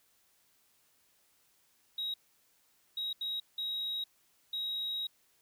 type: tone bursts at uneven times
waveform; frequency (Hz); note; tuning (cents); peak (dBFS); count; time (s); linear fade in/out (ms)
sine; 3811; A#7; +38; -31; 5; 1.98-2.14 / 2.97-3.13 / 3.21-3.4 / 3.58-4.04 / 4.53-5.07; 5
effects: tanh soft clip ceiling -32 dBFS + white hiss -70 dBFS RMS until 5.41 s